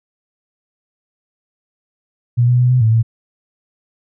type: tone with pitch steps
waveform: sine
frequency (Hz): 120.5 / 123.3 / 124.2 / 126.6 / 111.1 / 113.9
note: B2 / B2 / B2 / B2 / A2 / A#2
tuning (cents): -42 / -2 / +10 / +43 / +17 / -40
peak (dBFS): -9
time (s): 2.37-3.03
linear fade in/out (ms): 20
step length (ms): 110
effects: none